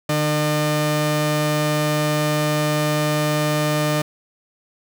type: tone pair together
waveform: sawtooth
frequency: 150.85 / 301.7 Hz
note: D3 / D4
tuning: +47 / +47 cents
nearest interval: octave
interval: 1200 cents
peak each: -16 / -15 dBFS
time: 0.09-4.02 s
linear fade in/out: 5 ms
effects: none